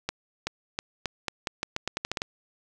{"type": "accelerating click train", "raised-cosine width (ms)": 0.2, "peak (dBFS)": -11, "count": 14, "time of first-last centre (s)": [0.09, 2.219], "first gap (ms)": 380, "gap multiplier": 0.84, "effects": []}